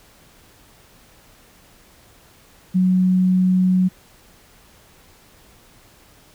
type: tone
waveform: sine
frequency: 184.4 Hz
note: F#3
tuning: 6 cents flat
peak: -13 dBFS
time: 2.74-3.89 s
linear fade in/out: 20 ms
effects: pink hiss -51 dBFS RMS until 6.34 s